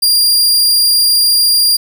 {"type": "tone", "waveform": "sawtooth", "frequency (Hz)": 4791, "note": "D8", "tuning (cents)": 34, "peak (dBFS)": -5, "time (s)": [0.02, 1.77], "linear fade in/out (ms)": 10, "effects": []}